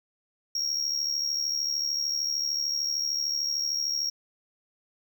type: tone with amplitude modulation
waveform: triangle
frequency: 5588 Hz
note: F8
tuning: in tune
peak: -22 dBFS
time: 0.55-4.1 s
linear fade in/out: 5 ms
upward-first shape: sine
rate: 73.3 Hz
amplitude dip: 65%
effects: none